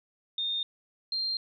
sine tone pair in turn, 3653 / 4183 Hz, A#7 / C8, -36 / -1 cents, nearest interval major second, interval 235 cents, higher second, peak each -28 dBFS, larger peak neither, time 0.38-0.63 / 1.12-1.37 s, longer neither, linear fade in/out 2 ms, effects none

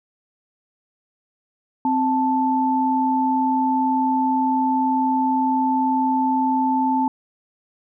sine tone pair together, 261.1 / 879 Hz, C4 / A5, -3 / -2 cents, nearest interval octave + major sixth, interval 2101 cents, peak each -20 / -19 dBFS, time 1.85-7.08 s, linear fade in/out 2 ms, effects none

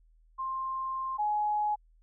sine tone pair in turn, 1055 / 840 Hz, C6 / G#5, +14 / +19 cents, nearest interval major third, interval 395 cents, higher first, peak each -31 / -26 dBFS, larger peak second, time 0.38-1.18 / 1.18-1.76 s, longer first, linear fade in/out 20 ms, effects added 40 Hz sine -59 dBFS peak until 2.02 s

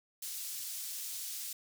pink high-pass noise, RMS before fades -41 dBFS, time 0.22-1.53 s, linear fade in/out 5 ms, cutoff 5700 Hz, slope 12 dB/octave, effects none

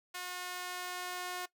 sawtooth tone with high-pass filter sweep, 360.7 Hz, F#4, 44 cents flat, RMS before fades -41 dBFS, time 0.14-1.46 s, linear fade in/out 10 ms, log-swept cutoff 1200 to 730 Hz, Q 0.72, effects noise-tail reverb RT60 0.1 s tail -19 dB re dry

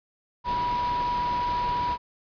sine tone in noise, 974 Hz, B5, 24 cents flat, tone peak -24 dBFS, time 0.44-1.98 s, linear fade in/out 50 ms, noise pink, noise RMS -35 dBFS, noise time 0.44-1.98 s, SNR +8 dB, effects resampled to 11025 Hz

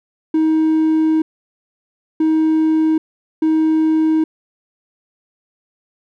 triangle tone bursts at uneven times, 316 Hz, D#4, 27 cents sharp, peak -9 dBFS, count 3, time 0.34-1.22 / 2.2-2.98 / 3.42-4.24 s, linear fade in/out 5 ms, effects tanh soft clip ceiling -5 dBFS

